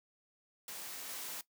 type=noise with level steps; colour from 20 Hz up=white; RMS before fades=-45 / -43 dBFS; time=0.68-1.41 s; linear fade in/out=2 ms; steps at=1.09 s; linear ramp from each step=2 ms; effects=noise-tail reverb RT60 0.1 s tail -17 dB re dry + high-pass 200 Hz 12 dB/octave